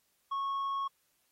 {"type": "tone with tanh clipping", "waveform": "triangle", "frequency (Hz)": 1100, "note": "C#6", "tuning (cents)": -14, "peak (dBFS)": -32, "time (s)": [0.31, 0.88], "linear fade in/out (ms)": 10, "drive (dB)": 8, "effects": ["white hiss -74 dBFS RMS until 1.31 s", "AAC 48 kbps"]}